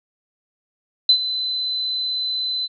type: tone with ADSR envelope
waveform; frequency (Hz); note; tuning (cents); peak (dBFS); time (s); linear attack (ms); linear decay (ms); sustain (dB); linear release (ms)
sine; 4031; B7; +35; -8; 1.09-2.68; 4; 80; -13; 33
effects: none